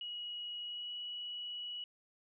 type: tone with pitch glide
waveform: sine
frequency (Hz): 2907 to 2931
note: F#7 to F#7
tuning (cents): -31 to -17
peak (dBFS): -40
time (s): 0.01-1.84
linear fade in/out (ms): 2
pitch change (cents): +14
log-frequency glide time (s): 0.64-0.95
effects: none